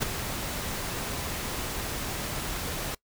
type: noise with ADSR envelope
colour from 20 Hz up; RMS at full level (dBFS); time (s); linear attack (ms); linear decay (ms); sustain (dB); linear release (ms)
pink; -25; 0-2.95; 26; 12; -8; 6
effects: noise-tail reverb RT60 0.1 s tail -22 dB re dry